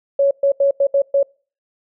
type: tone bursts at uneven times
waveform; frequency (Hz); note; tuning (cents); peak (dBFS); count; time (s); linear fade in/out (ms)
sine; 557; C#5; +8; -11; 6; 0.19-0.31 / 0.43-0.52 / 0.6-0.71 / 0.8-0.87 / 0.94-1.02 / 1.14-1.23; 5
effects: noise-tail reverb RT60 0.4 s tail -26 dB re dry